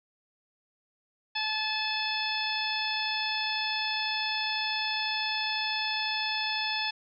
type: harmonic tone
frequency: 866 Hz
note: A5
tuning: 28 cents flat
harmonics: 1 / 2 / 3 / 4 / 5 / 6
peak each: -35 / -36 / -34 / -34 / -37 / -36 dBFS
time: 1.35-6.91 s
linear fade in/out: 10 ms
effects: none